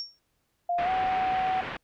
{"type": "tone with exponential decay", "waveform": "sine", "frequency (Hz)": 5510, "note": "F8", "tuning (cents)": -24, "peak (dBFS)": -29, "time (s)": [0, 0.19], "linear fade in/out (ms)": 0, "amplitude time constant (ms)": 40}
{"type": "tone with pitch glide", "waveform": "sine", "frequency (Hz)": [700, 750.2], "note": ["F5", "F#5"], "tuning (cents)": [4, 24], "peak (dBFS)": -24, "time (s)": [0.69, 1.61], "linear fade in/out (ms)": 5, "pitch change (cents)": 120, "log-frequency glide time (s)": [0.84, 0.89]}
{"type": "low-pass noise", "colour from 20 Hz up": "white", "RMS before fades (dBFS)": -36, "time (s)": [0.78, 1.77], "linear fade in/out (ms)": 5, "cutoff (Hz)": 2500, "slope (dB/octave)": 24}
{"effects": ["pink hiss -74 dBFS RMS until 1.83 s"]}